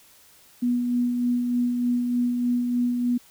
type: tone with tremolo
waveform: sine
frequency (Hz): 243.7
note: B3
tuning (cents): -23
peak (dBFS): -19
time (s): 0.62-3.18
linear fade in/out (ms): 10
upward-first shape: sine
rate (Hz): 3.3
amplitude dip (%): 35
effects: white hiss -54 dBFS RMS until 3.3 s